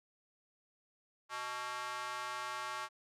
square tone with high-pass filter, 124.3 Hz, B2, 12 cents sharp, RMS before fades -41 dBFS, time 1.29-2.89 s, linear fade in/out 50 ms, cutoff 1100 Hz, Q 2.3, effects low-pass 9000 Hz 12 dB/octave

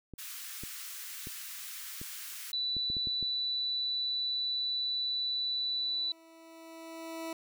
clicks, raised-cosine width 3 ms, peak -30 dBFS, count 9, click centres 0.137 / 0.636 / 1.271 / 2.015 / 2.767 / 2.901 / 2.968 / 3.072 / 3.227 s
white high-pass noise, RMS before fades -43 dBFS, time 0.18-2.52 s, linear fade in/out 10 ms, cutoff 1300 Hz, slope 24 dB/octave
sine tone, 3968 Hz, B7, 7 cents sharp, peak -30 dBFS, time 2.53-6.12 s, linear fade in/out 2 ms
20% pulse tone with exponential growth, 327.1 Hz, E4, 13 cents flat, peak -31 dBFS, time 5.07-7.33 s, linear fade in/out 2 ms, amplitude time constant 490 ms
effects none

